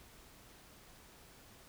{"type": "silence", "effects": ["pink hiss -59 dBFS RMS until 1.68 s"]}